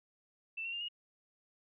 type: tone with pitch steps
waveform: sine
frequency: 2664 / 2731 / 2800 / 2870 Hz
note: E7 / F7 / F7 / F7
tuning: +18 / -39 / +4 / +47 cents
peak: -37 dBFS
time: 0.57-0.886 s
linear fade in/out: 10 ms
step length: 79 ms
effects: none